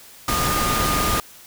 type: tone in noise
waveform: sine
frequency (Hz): 1221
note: D#6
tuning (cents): -33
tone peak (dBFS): -23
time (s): 0.28-1.2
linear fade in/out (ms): 2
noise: pink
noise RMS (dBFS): -22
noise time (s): 0.28-1.2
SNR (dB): -4
effects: white hiss -45 dBFS RMS until 1.46 s